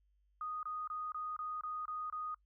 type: tone bursts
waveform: sine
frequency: 1241 Hz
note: D#6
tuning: 5 cents flat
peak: -38 dBFS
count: 8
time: 0.41-2.345 s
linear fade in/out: 2 ms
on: 220 ms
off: 25 ms
effects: noise-tail reverb RT60 0.1 s tail -25 dB re dry + added 50 Hz sine -70 dBFS peak until 2.45 s